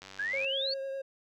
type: click train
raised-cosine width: 0.2 ms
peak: -29 dBFS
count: 42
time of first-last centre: 0.02-0.445 s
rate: 96.4 Hz
type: exponential sweep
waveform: sine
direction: up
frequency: 1587 to 4583 Hz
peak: -30 dBFS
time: 0.19-0.74 s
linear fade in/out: 5 ms
type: tone with vibrato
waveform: triangle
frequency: 541 Hz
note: C#5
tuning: 42 cents flat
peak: -32 dBFS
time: 0.33-1.02 s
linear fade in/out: 10 ms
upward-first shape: triangle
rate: 9.9 Hz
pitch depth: 19 cents each way
effects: none